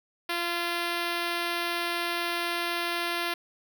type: tone with notch filter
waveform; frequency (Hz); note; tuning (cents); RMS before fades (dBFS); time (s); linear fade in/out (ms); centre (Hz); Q
5% pulse; 344.1; F4; -26; -30; 0.29-3.34; 5; 7700; 1
effects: none